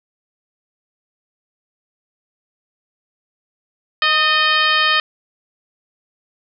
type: harmonic tone with a mistuned harmonic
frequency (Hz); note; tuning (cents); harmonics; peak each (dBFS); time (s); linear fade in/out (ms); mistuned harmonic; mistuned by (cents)
622.3; D#5; 0; 1 / 2 / 3 / 4 / 5 / 6 / 7 / 8; -30 / -18 / -18 / -21 / -19 / -24 / -25 / -29; 4.02-5; 2; 3; -44
effects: none